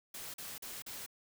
white noise bursts, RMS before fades -45 dBFS, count 4, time 0.14-1.063 s, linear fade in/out 5 ms, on 200 ms, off 41 ms, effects none

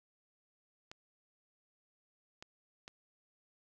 clicks, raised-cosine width 0.2 ms, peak -30 dBFS, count 3, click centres 0.915 / 2.425 / 2.879 s, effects none

